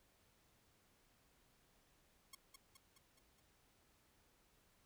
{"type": "tone with echo", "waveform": "5% pulse", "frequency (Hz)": 1090, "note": "C#6", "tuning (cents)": -29, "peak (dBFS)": -39, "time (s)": [2.33, 2.35], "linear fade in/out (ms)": 5, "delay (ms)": 210, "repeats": 5, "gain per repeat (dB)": -4, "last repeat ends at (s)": 3.4, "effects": ["pink hiss -74 dBFS RMS until 4.85 s"]}